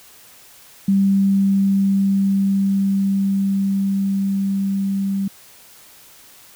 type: tone with level ramp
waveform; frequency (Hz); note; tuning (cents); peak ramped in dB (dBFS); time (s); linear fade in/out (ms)
sine; 196; G3; 0; -12 to -18; 0.88-5.28; 5
effects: white hiss -46 dBFS RMS until 6.55 s